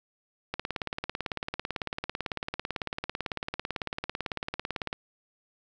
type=click train; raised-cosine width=0.3 ms; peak=-15 dBFS; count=80; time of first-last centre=0.54-4.929 s; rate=18 Hz; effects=none